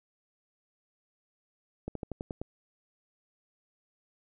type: slowing click train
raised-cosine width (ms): 2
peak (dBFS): -22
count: 7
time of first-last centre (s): 1.88-2.416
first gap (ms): 73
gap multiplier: 1.08
effects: none